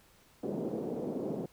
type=band-pass noise; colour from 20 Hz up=white; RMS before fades=-36 dBFS; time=0.43-1.46 s; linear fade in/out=5 ms; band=160 to 490 Hz; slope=24 dB/octave; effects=pink hiss -63 dBFS RMS until 1.52 s